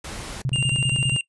pink noise, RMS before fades -34 dBFS, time 0.04-0.42 s, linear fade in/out 5 ms
sine tone bursts, 132 Hz, C3, 16 cents sharp, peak -20 dBFS, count 11, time 0.45-1.163 s, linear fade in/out 0 ms, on 43 ms, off 24 ms
square tone with vibrato, 2794 Hz, F7, in tune, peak -22 dBFS, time 0.53-1.21 s, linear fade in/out 2 ms, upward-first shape triangle, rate 10 Hz, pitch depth 21 cents each way
effects noise-tail reverb RT60 0.1 s tail -22 dB re dry + resampled to 24000 Hz

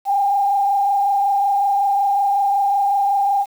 sine tone with frequency modulation, 800 Hz, G5, 35 cents sharp, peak -14 dBFS, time 0.05-3.46 s, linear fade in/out 50 ms, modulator 25.4 Hz, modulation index 0.8, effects 7-bit

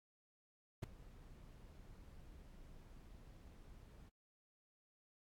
brown noise with ADSR envelope, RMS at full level -37 dBFS, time 0.82-4.1 s, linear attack 16 ms, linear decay 8 ms, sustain -21 dB, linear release 20 ms, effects AAC 64 kbps

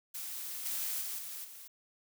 blue noise with level steps, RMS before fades -41 / -36 / -39 / -43 / -50 dBFS, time 0.14-1.68 s, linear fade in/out 10 ms, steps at 0.65 / 1.01 / 1.18 / 1.44 s, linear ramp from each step 10 ms, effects none

